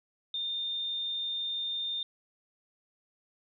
sine tone, 3623 Hz, A7, 50 cents sharp, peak -31 dBFS, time 0.34-2.03 s, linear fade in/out 2 ms, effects none

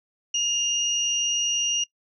sine tone pair together, 2830 / 5786 Hz, F7 / F#8, +22 / -40 cents, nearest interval octave, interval 1238 cents, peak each -24 dBFS, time 0.34-1.84 s, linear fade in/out 5 ms, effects noise-tail reverb RT60 0.1 s tail -22 dB re dry

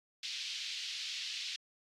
pink band-pass noise, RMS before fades -41 dBFS, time 0.23-1.56 s, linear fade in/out 2 ms, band 2900 to 4900 Hz, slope 24 dB/octave, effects AAC 64 kbps

